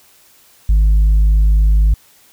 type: tone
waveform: sine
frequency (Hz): 51.91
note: G#1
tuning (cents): 0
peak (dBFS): -5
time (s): 0.69-1.94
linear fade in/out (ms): 5
effects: tanh soft clip ceiling -7 dBFS + white hiss -49 dBFS RMS until 2.32 s